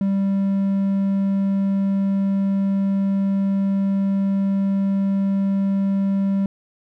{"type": "tone", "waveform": "triangle", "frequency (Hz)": 196, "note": "G3", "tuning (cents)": 0, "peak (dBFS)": -15, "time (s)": [0.01, 6.46], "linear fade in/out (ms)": 2, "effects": []}